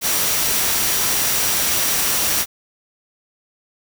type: tone in noise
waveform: sine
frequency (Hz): 5770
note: F#8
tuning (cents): -44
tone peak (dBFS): -28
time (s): 0.01-2.46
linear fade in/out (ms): 50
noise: white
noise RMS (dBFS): -19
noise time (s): 0.01-2.46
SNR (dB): -12
effects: none